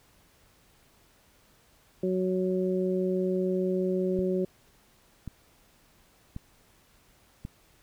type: harmonic tone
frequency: 185.2 Hz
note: F#3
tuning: 2 cents sharp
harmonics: 1 / 2 / 3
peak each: -29 / -27 / -34 dBFS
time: 2.03-4.45 s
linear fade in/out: 5 ms
type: click train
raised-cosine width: 5 ms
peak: -24 dBFS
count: 4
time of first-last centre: 4.19-7.451 s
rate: 0.92 Hz
effects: pink hiss -62 dBFS RMS until 7.82 s